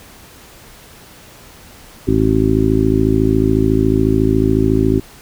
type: harmonic tone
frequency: 54 Hz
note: A1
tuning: 32 cents flat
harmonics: 1 / 2 / 3 / 4 / 5 / 6 / 7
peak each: -20 / -18 / -22 / -22 / -16 / -19 / -17 dBFS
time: 2.07-5 s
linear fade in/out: 10 ms
effects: pink hiss -41 dBFS RMS until 5.21 s